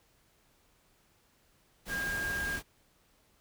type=tone in noise; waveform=sine; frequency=1616 Hz; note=G#6; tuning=48 cents flat; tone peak=-32 dBFS; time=1.88-2.6 s; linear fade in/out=50 ms; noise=pink; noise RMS=-40 dBFS; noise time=1.85-2.63 s; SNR=+5 dB; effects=pink hiss -68 dBFS RMS until 3.4 s